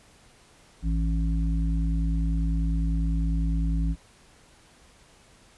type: harmonic tone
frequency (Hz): 55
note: A1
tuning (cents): 0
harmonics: 1 / 3 / 5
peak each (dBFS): -23 / -29 / -35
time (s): 0.82-3.96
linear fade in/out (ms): 50
effects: pink hiss -56 dBFS RMS until 5.57 s + resampled to 24000 Hz